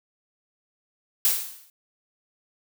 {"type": "noise with exponential decay", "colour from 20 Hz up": "blue", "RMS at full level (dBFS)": -18, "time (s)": [1.25, 1.7], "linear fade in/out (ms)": 1, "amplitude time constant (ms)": 97, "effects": []}